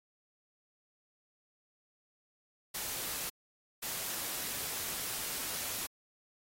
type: noise bursts at uneven times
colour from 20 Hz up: white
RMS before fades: -38 dBFS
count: 2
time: 2.74-3.3 / 3.82-5.87 s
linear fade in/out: 10 ms
effects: AAC 48 kbps